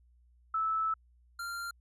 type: tone pair in turn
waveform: sine / square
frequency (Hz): 1310 / 1387.9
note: E6 / F6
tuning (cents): -11 / -11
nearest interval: minor second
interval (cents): 100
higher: second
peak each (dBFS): -28 / -37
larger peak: first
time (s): 0.54-0.94 / 1.39-1.71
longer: first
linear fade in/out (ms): 5
effects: added 60 Hz sine -61 dBFS peak until 1.8 s + resampled to 32000 Hz